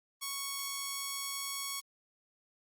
5% pulse tone, 1108.7 Hz, C#6, in tune, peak -24 dBFS, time 0.21-1.81 s, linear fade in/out 20 ms, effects Opus 32 kbps

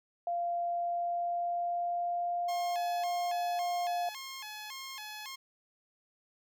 sine tone with pitch glide, 693 to 703.5 Hz, F5 to F5, -14 to +12 cents, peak -30 dBFS, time 0.27-4.09 s, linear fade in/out 2 ms, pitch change +26 cents, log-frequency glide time 0.59-3.39 s
10% pulse tone with vibrato, 954 Hz, A#5, 40 cents sharp, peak -33 dBFS, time 2.48-5.36 s, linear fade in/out 10 ms, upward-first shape square, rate 1.8 Hz, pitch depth 200 cents each way
effects none

